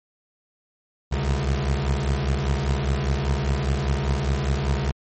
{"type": "beating tone pair", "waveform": "25% pulse", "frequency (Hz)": [66.4, 71.4], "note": ["C2", "D2"], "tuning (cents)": [26, -48], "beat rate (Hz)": 5, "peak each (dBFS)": -20, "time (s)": [1.11, 4.92], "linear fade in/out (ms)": 20, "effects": ["MP3 32 kbps"]}